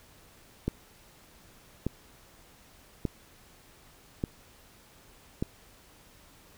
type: click train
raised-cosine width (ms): 3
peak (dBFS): -15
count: 5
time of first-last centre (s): 0.68-5.425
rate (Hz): 0.843
effects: pink hiss -57 dBFS RMS until 6.57 s